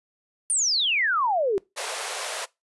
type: exponential sweep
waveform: sine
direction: down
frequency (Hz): 9500 to 370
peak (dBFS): -20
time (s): 0.5-1.58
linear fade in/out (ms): 0
type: high-pass noise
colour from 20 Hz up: pink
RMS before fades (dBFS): -31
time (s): 1.76-2.46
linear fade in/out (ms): 20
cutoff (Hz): 450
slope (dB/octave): 48
effects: noise-tail reverb RT60 0.2 s tail -21 dB re dry + resampled to 24000 Hz